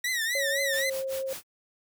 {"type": "tone with vibrato", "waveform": "sawtooth", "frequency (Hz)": 1900, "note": "A#6", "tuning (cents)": 33, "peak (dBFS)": -23, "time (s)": [0.04, 0.9], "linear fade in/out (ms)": 5, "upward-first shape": "triangle", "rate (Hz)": 3.9, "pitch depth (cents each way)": 150}
{"type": "tone with pitch glide", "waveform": "sine", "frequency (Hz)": [554.4, 533.4], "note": ["C#5", "C5"], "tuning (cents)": [0, 33], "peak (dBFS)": -29, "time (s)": [0.35, 1.33], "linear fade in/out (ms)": 2, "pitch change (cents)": -67, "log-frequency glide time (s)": [0.62, 0.93]}
{"type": "noise with tremolo", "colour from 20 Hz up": "white", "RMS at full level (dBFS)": -38, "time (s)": [0.73, 1.44], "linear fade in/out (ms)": 2, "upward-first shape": "sine", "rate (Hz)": 5.3, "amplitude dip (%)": 100}
{"effects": []}